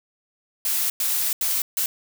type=noise bursts at uneven times; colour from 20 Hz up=blue; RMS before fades=-23 dBFS; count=4; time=0.65-0.9 / 1-1.33 / 1.41-1.62 / 1.77-1.86 s; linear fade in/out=2 ms; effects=none

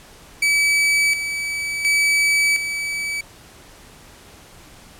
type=tone with tremolo; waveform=40% pulse; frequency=2292 Hz; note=D7; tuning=43 cents flat; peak=-14 dBFS; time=0.42-3.21 s; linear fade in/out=5 ms; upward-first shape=square; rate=0.7 Hz; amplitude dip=60%; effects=pink hiss -45 dBFS RMS until 4.99 s + low-pass 12000 Hz 12 dB/octave

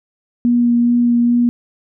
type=tone with vibrato; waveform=sine; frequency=239.2 Hz; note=A#3; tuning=45 cents sharp; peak=-10 dBFS; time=0.45-1.49 s; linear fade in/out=0 ms; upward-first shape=sine; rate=2.4 Hz; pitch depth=11 cents each way; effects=none

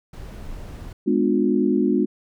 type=noise; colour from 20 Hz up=brown; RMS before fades=-35 dBFS; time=0.13-0.93 s; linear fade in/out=5 ms
type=chord; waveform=sine; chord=G# diminished seventh; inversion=none; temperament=just; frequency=207.7 / 249.2 / 299 / 358.8 Hz; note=G#3 / B3 / D4 / F4; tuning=0 / +16 / +31 / +47 cents; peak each=-22 dBFS; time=1.06-2.06 s; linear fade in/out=20 ms
effects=none

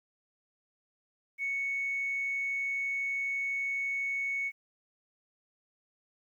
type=tone; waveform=sine; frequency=2217 Hz; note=C#7; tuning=in tune; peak=-29 dBFS; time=1.38-4.52 s; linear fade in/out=50 ms; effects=tanh soft clip ceiling -25 dBFS + 11-bit

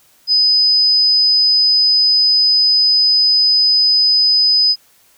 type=tone; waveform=sine; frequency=5010 Hz; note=D#8; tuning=11 cents sharp; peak=-9 dBFS; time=0.27-4.76 s; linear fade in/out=50 ms; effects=white hiss -52 dBFS RMS until 5.17 s

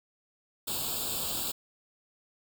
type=noise with comb filter; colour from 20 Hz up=white; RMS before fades=-33 dBFS; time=0.67-1.52 s; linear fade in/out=10 ms; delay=0.25 ms; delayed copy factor=+1; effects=none

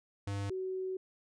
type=tone pair in turn; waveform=square / sine; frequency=100 / 375.2 Hz; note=G2 / F#4; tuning=+35 / +24 cents; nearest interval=octave + major seventh; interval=2289 cents; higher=second; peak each=-35 / -34 dBFS; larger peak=second; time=0.27-0.5 / 0.5-0.97 s; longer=second; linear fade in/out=5 ms; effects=resampled to 22050 Hz

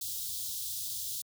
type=band-stop noise; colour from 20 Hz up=white; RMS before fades=-37 dBFS; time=0.01-1.22 s; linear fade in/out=5 ms; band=130 to 3400 Hz; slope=48 dB/octave; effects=high-pass 80 Hz 12 dB/octave

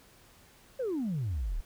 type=exponential sweep; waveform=sine; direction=down; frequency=554.4 to 32.31 Hz; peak=-28 dBFS; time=0.79-1.61 s; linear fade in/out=10 ms; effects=tanh soft clip ceiling -27 dBFS + pink hiss -59 dBFS RMS until 1.65 s

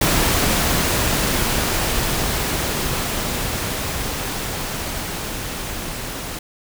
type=noise with level ramp; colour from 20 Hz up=pink; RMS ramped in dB=-17 to -29 dBFS; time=0.01-6.39 s; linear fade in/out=5 ms; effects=none

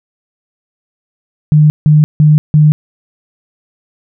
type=tone bursts; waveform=sine; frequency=151.6 Hz; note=D#3; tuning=45 cents flat; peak=-3 dBFS; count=4; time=1.52-2.72 s; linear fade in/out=0 ms; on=180 ms; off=160 ms; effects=none

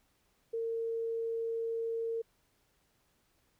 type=tone; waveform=sine; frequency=456.6 Hz; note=A#4; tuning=36 cents flat; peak=-32 dBFS; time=0.53-2.22 s; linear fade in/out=10 ms; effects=pink hiss -73 dBFS RMS until 3.59 s

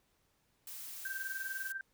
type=noise; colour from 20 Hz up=blue; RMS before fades=-46 dBFS; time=0.67-1.72 s; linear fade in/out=2 ms
type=tone with tremolo; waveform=sine; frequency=1568 Hz; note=G6; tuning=in tune; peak=-35 dBFS; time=1.05-1.81 s; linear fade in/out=2 ms; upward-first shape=sine; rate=20 Hz; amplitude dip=70%
effects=pink hiss -75 dBFS RMS until 1.93 s

